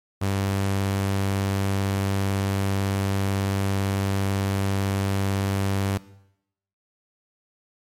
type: tone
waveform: sawtooth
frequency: 98 Hz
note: G2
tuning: in tune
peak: -18 dBFS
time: 0.21-5.98 s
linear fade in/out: 10 ms
effects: noise-tail reverb RT60 0.8 s tail -18 dB re dry + MP3 64 kbps